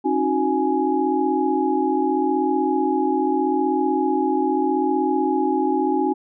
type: tone cluster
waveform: sine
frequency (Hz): 272.3 / 313.1 / 368.5 / 835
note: C#4 / D#4 / F#4 / G#5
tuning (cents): -31 / +11 / -7 / +9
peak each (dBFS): -23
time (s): 0.04-6.14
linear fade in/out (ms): 20
effects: none